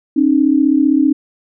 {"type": "tone pair together", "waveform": "sine", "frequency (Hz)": [269.8, 305.3], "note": ["C#4", "D#4"], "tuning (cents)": [-47, -33], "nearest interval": "major second", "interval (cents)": 214, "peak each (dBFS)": -12, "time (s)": [0.16, 1.13], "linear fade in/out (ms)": 10, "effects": []}